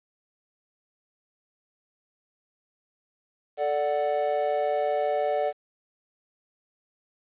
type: chord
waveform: triangle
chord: D major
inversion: second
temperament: equal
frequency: 440 / 587.3 / 740 Hz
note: A4 / D5 / F#5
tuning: 0 / 0 / 0 cents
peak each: -28 / -24 / -26 dBFS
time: 3.57-5.53 s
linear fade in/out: 50 ms
effects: resampled to 8000 Hz + 9-bit